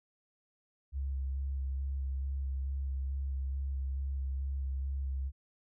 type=tone with vibrato; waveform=sine; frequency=67.6 Hz; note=C#2; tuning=43 cents flat; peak=-32 dBFS; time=0.92-5.32 s; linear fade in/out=50 ms; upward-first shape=square; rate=2.3 Hz; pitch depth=16 cents each way; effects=none